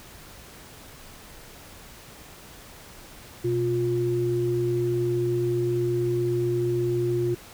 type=tone pair together; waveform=sine; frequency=124.16 / 353.3 Hz; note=B2 / F4; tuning=+10 / +20 cents; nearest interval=octave + tritone; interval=1810 cents; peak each=-27 / -23 dBFS; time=3.44-7.35 s; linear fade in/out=10 ms; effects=pink hiss -46 dBFS RMS until 7.53 s